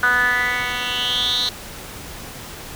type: tone with band-pass filter sweep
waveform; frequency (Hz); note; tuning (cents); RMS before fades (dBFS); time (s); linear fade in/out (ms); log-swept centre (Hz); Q
10% pulse; 246.9; B3; 0; -20; 0.03-1.49; 2; 1500 to 4100; 7.1
effects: pink hiss -35 dBFS RMS until 2.75 s